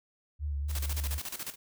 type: tone with vibrato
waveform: sine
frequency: 72.4 Hz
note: D2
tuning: 24 cents flat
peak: -30 dBFS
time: 0.39-1.21 s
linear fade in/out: 50 ms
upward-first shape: sine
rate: 4 Hz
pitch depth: 49 cents each way
type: noise with tremolo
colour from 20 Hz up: white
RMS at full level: -37 dBFS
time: 0.68-1.56 s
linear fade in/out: 50 ms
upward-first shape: square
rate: 14 Hz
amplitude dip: 75%
effects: none